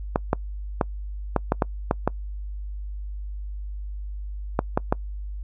clicks, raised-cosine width 1 ms, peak -5 dBFS, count 11, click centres 0.159 / 0.331 / 0.812 / 1.363 / 1.521 / 1.622 / 1.911 / 2.076 / 4.591 / 4.775 / 4.925 s, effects noise-tail reverb RT60 0.1 s tail -26 dB re dry + added 50 Hz sine -30 dBFS peak until 5.43 s

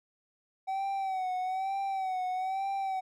triangle tone with vibrato, 760 Hz, F#5, 46 cents sharp, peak -28 dBFS, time 0.67-3.01 s, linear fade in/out 20 ms, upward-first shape sine, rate 1.1 Hz, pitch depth 58 cents each way, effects none

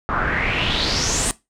pink noise with low-pass filter sweep, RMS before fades -21 dBFS, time 0.09-1.31 s, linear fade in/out 0 ms, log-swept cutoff 1200 to 9000 Hz, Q 4.9, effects noise-tail reverb RT60 0.2 s tail -18 dB re dry

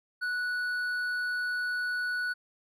triangle tone with hard clipping, 1475 Hz, F#6, 6 cents flat, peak -30 dBFS, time 0.21-2.34 s, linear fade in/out 20 ms, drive 8 dB, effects none

